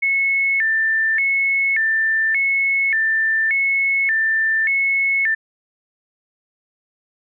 sine tone with vibrato, 1975.5 Hz, B6, in tune, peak -15 dBFS, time 0.02-5.35 s, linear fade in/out 10 ms, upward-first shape square, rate 0.86 Hz, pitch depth 180 cents each way, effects none

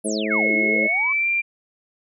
harmonic tone, 107.7 Hz, A2, 37 cents flat, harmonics 2 / 3 / 4 / 5 / 6, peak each -26 / -28 / -29 / -30 / -31 dBFS, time 0.04-0.88 s, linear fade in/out 20 ms
sine exponential two-way sweep, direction down then up, 11260 to 287.3 to 1128 Hz, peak -28 dBFS, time 0.04-1.13 s, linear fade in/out 10 ms, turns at 0.54 s
sine tone with pitch glide, 2178 to 2375 Hz, C#7 to D7, -31 to +19 cents, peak -18 dBFS, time 0.3-1.42 s, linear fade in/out 20 ms, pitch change +150 cents, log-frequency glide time 0.82-1.28 s
effects none

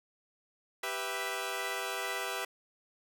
10% pulse chord, E minor, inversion first, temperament equal, 392 / 493.9 / 659.3 Hz, G4 / B4 / E5, 0 / 0 / 0 cents, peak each -30 dBFS, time 0.83-2.45 s, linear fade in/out 5 ms, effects none

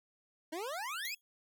25% pulse exponential sweep, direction up, 301.2 to 2686 Hz, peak -34 dBFS, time 0.52-1.15 s, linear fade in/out 10 ms
5% pulse tone with exponential decay, 3322 Hz, G#7, in tune, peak -30 dBFS, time 1.05-1.21 s, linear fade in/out 0 ms, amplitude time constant 34 ms
effects none

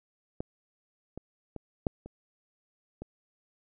clicks, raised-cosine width 2 ms, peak -20 / -26 / -25 / -13 / -30 / -26 dBFS, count 6, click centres 0.405 / 1.176 / 1.563 / 1.868 / 2.06 / 3.02 s, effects none

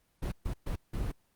brown noise bursts at uneven times, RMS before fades -33 dBFS, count 4, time 0.22-0.32 / 0.45-0.54 / 0.66-0.76 / 0.93-1.12 s, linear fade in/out 10 ms, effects pink hiss -72 dBFS RMS until 1.35 s + Opus 24 kbps

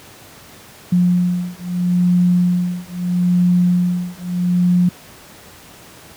sine beating tone pair, 177.7 / 178.47 Hz, F3 / F3, +30 / +38 cents, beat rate 0.77 Hz, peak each -16 dBFS, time 0.92-4.89 s, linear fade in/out 5 ms, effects pink hiss -41 dBFS RMS until 6.16 s + high-pass 80 Hz 12 dB/octave

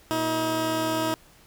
15% pulse tone pair together, 119.38 / 318.7 Hz, A#2 / D#4, +42 / +42 cents, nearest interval octave + perfect fourth, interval 1700 cents, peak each -27 / -18 dBFS, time 0.11-1.14 s, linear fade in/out 0 ms, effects pink hiss -55 dBFS RMS until 1.46 s

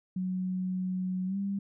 sine tone with pitch glide, 184.8 to 198.06 Hz, F#3 to G3, -2 to +18 cents, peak -29 dBFS, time 0.16-1.59 s, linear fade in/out 5 ms, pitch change +120 cents, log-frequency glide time 1.26-1.37 s, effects none

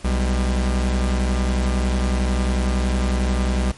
45% pulse tone pair together, 63 / 200 Hz, B1 / G3, +35 / +35 cents, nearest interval octave + minor sixth, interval 2000 cents, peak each -18 / -26 dBFS, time 0.04-3.72 s, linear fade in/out 10 ms, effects pink hiss -44 dBFS RMS until 3.77 s + MP3 48 kbps

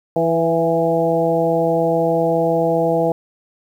harmonic tone with a mistuned harmonic, 164.81 Hz, E3, in tune, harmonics 1 / 2 / 3 / 4 / 5, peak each -23 / -22 / -18 / -19 / -24 dBFS, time 0.16-3.12 s, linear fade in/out 2 ms, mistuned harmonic 4, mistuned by +19 cents, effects 8-bit

